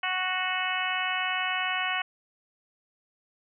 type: harmonic tone with a mistuned harmonic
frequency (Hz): 370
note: F#4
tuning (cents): 0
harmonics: 2 / 3 / 4 / 5 / 6 / 7 / 8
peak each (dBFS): -34 / -34 / -34 / -34 / -34 / -34 / -34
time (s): 0.03-2.02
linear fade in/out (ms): 5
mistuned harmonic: 6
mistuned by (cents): -18
effects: none